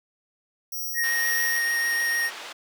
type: tone with tremolo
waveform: 10% pulse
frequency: 5700 Hz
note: F8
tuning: 34 cents sharp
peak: -23 dBFS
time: 0.72-1.59 s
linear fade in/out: 5 ms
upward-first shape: sine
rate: 1.9 Hz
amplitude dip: 45%
type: tone with vibrato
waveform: square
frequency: 1864.7 Hz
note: A#6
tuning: in tune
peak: -23 dBFS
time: 0.94-2.31 s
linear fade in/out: 50 ms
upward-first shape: sine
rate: 6.7 Hz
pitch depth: 9 cents each way
type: band-pass noise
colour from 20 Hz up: white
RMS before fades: -39 dBFS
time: 1.03-2.53 s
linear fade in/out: 10 ms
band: 480 to 3300 Hz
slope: 12 dB/octave
effects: none